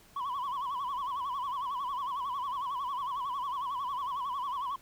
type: tone with vibrato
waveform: sine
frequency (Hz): 1054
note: C6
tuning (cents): +12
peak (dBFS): -29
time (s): 0.16-4.76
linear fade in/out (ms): 5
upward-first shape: sine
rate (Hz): 11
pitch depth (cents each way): 140
effects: tanh soft clip ceiling -31 dBFS + pink hiss -59 dBFS RMS until 4.81 s